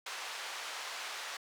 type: band-pass noise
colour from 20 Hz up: pink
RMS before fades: -42 dBFS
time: 0.06-1.37 s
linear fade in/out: 5 ms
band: 870 to 6100 Hz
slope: 12 dB/octave
effects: high-pass 400 Hz 12 dB/octave